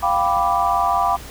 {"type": "chord", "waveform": "sine", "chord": "G dominant seventh", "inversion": "third", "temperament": "equal", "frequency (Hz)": [698.5, 784, 987.8, 1174.7], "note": ["F5", "G5", "B5", "D6"], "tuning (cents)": [0, 0, 0, 0], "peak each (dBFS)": -21, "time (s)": [0.02, 1.17], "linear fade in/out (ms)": 20, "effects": ["added 60 Hz sine -36 dBFS peak until 1.3 s", "pink hiss -38 dBFS RMS until 1.3 s"]}